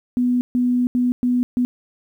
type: tone bursts at uneven times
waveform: sine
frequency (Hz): 246.9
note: B3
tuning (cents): 0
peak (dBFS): -15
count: 5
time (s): 0.17-0.41 / 0.55-0.87 / 0.95-1.12 / 1.23-1.43 / 1.57-1.65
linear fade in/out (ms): 0
effects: 9-bit